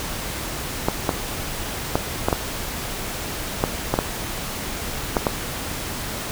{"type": "clicks", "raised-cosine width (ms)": 1, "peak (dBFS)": -3, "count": 10, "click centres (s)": [0.885, 1.092, 1.955, 2.285, 2.328, 3.639, 3.94, 3.989, 5.168, 5.268], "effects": ["pink hiss -29 dBFS RMS until 6.31 s"]}